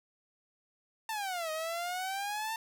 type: exponential two-way sweep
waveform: sawtooth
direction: down then up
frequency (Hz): 904 to 622.3 to 904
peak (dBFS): -30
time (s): 1.09-2.56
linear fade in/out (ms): 2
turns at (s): 1.51
effects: none